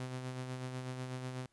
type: tone with tremolo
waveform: sawtooth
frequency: 128 Hz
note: C3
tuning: 38 cents flat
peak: -34 dBFS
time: 0-1.46 s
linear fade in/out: 0 ms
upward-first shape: sine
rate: 8.1 Hz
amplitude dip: 40%
effects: pink hiss -75 dBFS RMS until 1.52 s + resampled to 24000 Hz